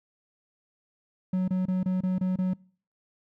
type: tone bursts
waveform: triangle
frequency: 185 Hz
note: F#3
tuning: in tune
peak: -21 dBFS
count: 7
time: 1.33-2.536 s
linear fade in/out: 5 ms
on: 150 ms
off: 26 ms
effects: noise-tail reverb RT60 0.5 s tail -25 dB re dry